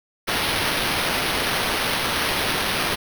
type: noise with sample-and-hold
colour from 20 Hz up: blue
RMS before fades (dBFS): -23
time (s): 0.27-2.96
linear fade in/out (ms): 20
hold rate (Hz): 7350
effects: none